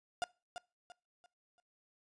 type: tone with echo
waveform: 35% pulse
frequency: 710 Hz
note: F5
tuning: 28 cents sharp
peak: -31 dBFS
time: 0.22-0.24 s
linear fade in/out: 0 ms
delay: 340 ms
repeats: 4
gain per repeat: -9 dB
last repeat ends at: 1.6 s
effects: noise-tail reverb RT60 0.3 s tail -23 dB re dry + resampled to 22050 Hz